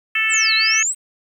harmonic tone, 440 Hz, A4, in tune, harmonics 3 / 4 / 5 / 6 / 7, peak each -29 / -22 / -21 / -19 / -28 dBFS, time 0.15-0.83 s, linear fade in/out 5 ms
sine exponential two-way sweep, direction down then up, 8372 to 3903 to 8372 Hz, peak -17 dBFS, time 0.29-0.95 s, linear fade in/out 50 ms, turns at 0.54 s
effects 8-bit

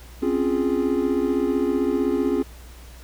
triangle chord, Db major seventh, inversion third, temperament equal, 261.6 / 277.2 / 349.2 / 415.3 Hz, C4 / Db4 / F4 / Ab4, 0 / 0 / 0 / 0 cents, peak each -23 dBFS, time 0.22-2.43 s, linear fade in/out 10 ms, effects added 60 Hz sine -41 dBFS peak until 3.03 s + pink hiss -48 dBFS RMS until 3.03 s

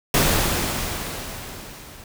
pink noise with level ramp, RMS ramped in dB -17 to -43 dBFS, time 0.14-2.04 s, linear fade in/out 2 ms, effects none

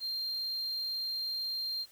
sine tone, 4186 Hz, C8, in tune, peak -30 dBFS, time 0-1.86 s, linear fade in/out 50 ms, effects tanh soft clip ceiling -32 dBFS + white hiss -60 dBFS RMS until 1.91 s

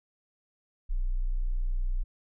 sine tone, 30.57 Hz, B0, 17 cents flat, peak -25 dBFS, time 0.89-2.04 s, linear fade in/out 20 ms, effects none

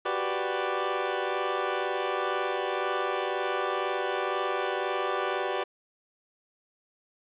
20% pulse chord, G major seventh, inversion third, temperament equal, 370 / 392 / 493.9 / 587.3 Hz, F#4 / G4 / B4 / D5, 0 / 0 / 0 / 0 cents, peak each -28 dBFS, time 0.05-5.64 s, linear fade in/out 10 ms, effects resampled to 8000 Hz + 9-bit

